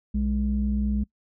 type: tone pair together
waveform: sine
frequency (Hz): 62.07 / 207.7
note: B1 / G#3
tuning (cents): +9 / 0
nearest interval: octave + major sixth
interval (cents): 2091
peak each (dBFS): -24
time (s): 0.14-1.04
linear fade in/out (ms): 10
effects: noise-tail reverb RT60 0.1 s tail -23 dB re dry + tanh soft clip ceiling -15 dBFS